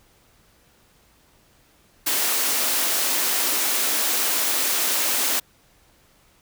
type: high-pass noise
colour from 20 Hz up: white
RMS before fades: -22 dBFS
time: 2.06-5.4 s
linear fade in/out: 10 ms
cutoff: 230 Hz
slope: 48 dB/octave
effects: pink hiss -58 dBFS RMS until 6.41 s